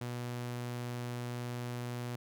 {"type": "tone", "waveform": "sawtooth", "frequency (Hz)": 121.6, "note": "B2", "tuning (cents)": -26, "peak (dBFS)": -33, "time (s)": [0.01, 2.16], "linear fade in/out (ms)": 5, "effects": []}